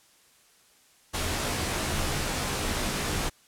pink noise with comb filter, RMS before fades -29 dBFS, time 1.13-3.3 s, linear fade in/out 20 ms, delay 18 ms, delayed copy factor -0.95, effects white hiss -60 dBFS RMS until 3.47 s + low-pass 11000 Hz 12 dB/octave

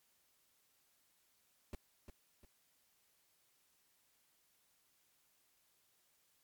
brown noise with echo, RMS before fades -43 dBFS, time 1.73-1.75 s, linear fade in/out 2 ms, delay 350 ms, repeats 2, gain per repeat -8 dB, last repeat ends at 2.45 s, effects white hiss -75 dBFS RMS until 6.43 s + MP3 96 kbps

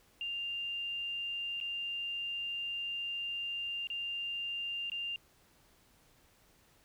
sine tone with dropouts, 2794 Hz, F7, in tune, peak -35 dBFS, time 0.21-5.16 s, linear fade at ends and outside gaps 1 ms, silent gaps 1.602-1.611 / 3.871-3.901 / 4.899-4.918 s, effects pink hiss -66 dBFS RMS until 6.84 s

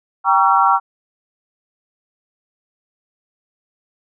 sine chord, G diminished seventh, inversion none, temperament just, 784 / 940.8 / 1128.9 / 1354.7 Hz, G5 / Bb5 / Db6 / Fb6, 0 / +16 / +31 / +47 cents, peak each -16 dBFS, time 0.24-0.8 s, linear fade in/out 50 ms, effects none

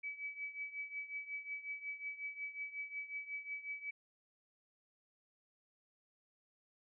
sine tone with tremolo, 2289 Hz, D7, 45 cents flat, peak -38 dBFS, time 0.03-3.91 s, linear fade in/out 10 ms, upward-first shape triangle, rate 5.5 Hz, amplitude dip 85%, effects none

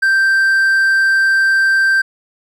triangle tone, 1568 Hz, G6, in tune, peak -8 dBFS, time 0.02-2.02 s, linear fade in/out 10 ms, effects none

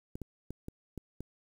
clicks, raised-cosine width 3 ms, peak -27 dBFS, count 6, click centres 0.155 / 0.217 / 0.506 / 0.684 / 0.977 / 1.206 s, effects 9-bit

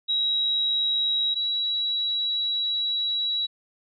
sine tone pair in turn, 3852 / 3897 Hz, B7 / B7, -44 / -24 cents, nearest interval unison, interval 20 cents, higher second, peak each -21 / -23 dBFS, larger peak first, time 0.08-1.35 / 1.35-3.47 s, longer second, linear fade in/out 20 ms, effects none

